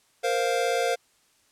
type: chord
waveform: square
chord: Bb suspended second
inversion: none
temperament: equal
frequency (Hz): 466.2 / 523.3 / 698.5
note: Bb4 / C5 / F5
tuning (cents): 0 / 0 / 0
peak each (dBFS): -28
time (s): 0.23-0.96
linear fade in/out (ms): 20
effects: white hiss -64 dBFS RMS until 1.51 s + low-pass 10000 Hz 12 dB/octave